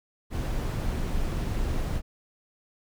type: noise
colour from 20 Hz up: brown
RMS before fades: -28 dBFS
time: 0.3-2.02 s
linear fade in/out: 50 ms
effects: none